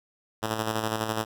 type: tone with tremolo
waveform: 5% pulse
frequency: 110 Hz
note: A2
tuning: in tune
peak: -14 dBFS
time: 0.42-1.25 s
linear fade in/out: 20 ms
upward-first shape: square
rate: 12 Hz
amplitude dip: 45%
effects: none